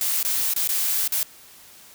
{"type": "noise with dropouts", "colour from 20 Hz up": "blue", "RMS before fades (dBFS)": -23, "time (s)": [0.01, 1.23], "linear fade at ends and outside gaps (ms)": 1, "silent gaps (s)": [[0.229, 0.249], [0.537, 0.562], [0.675, 0.69], [1.077, 1.121]], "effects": ["white hiss -48 dBFS RMS until 1.94 s"]}